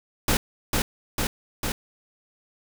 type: noise with echo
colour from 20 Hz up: pink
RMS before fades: -21 dBFS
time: 0.28-0.37 s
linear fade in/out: 2 ms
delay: 450 ms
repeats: 3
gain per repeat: -2 dB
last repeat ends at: 1.72 s
effects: none